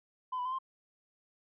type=tone with pitch steps; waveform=sine; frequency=1016 / 989 / 1027 / 1054 Hz; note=B5 / B5 / C6 / C6; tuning=+49 / +2 / -33 / +12 cents; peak=-31 dBFS; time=0.32-0.588 s; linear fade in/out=10 ms; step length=67 ms; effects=tanh soft clip ceiling -30 dBFS